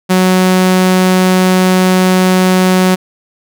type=tone; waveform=sawtooth; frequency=185 Hz; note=F#3; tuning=in tune; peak=-3 dBFS; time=0.09-2.96 s; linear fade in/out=20 ms; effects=none